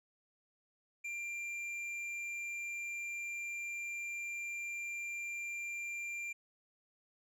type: tone with hard clipping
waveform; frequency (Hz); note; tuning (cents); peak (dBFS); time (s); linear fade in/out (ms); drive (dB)
sine; 2378; D7; +21; -40; 1.04-6.33; 10; 6
effects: none